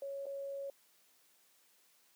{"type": "tone with dropouts", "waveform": "sine", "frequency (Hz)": 554.4, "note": "C#5", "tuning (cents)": 0, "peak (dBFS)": -39, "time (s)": [0.02, 0.7], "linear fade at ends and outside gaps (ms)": 2, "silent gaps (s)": [0.257, 0.265], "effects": ["white hiss -69 dBFS RMS until 2.15 s", "high-pass 200 Hz 12 dB/octave"]}